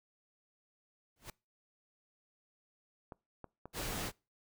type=noise with exponential growth; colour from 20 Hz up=pink; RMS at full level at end=-42 dBFS; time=1.16-1.3 s; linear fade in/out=2 ms; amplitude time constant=29 ms
type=clicks; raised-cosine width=1 ms; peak=-32 dBFS; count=7; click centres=3.122 / 3.443 / 3.656 / 3.815 / 3.932 / 3.977 / 4.088 s
type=noise; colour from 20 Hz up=pink; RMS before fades=-39 dBFS; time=3.73-4.12 s; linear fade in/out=50 ms
effects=noise-tail reverb RT60 0.3 s tail -25 dB re dry